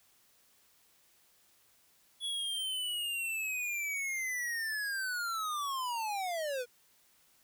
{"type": "linear sweep", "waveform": "square", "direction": "down", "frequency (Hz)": [3397, 472.6], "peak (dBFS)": -34, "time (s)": [2.2, 6.66], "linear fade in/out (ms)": 50, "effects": ["white hiss -67 dBFS RMS until 7.43 s"]}